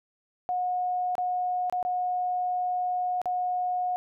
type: tone with dropouts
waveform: sine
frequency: 725 Hz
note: F#5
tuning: 35 cents flat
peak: -25 dBFS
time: 0.49-3.96 s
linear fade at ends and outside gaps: 0 ms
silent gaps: 1.153-1.181 / 1.698-1.725 / 1.828-1.85 / 3.216-3.257 s
effects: none